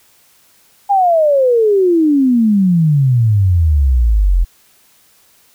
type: exponential sweep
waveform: sine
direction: down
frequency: 822 to 41.2 Hz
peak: -8 dBFS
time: 0.89-4.45 s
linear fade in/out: 20 ms
effects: white hiss -51 dBFS RMS until 5.54 s